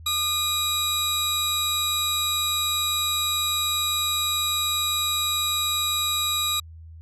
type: tone pair together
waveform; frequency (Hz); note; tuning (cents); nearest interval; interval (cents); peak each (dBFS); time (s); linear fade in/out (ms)
sawtooth; 1219 / 3852; D#6 / B7; -36 / -44; octave + minor sixth; 1992; -25 / -20; 0.06-6.6; 5
effects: added 81 Hz sine -40 dBFS peak until 7.01 s + resampled to 32000 Hz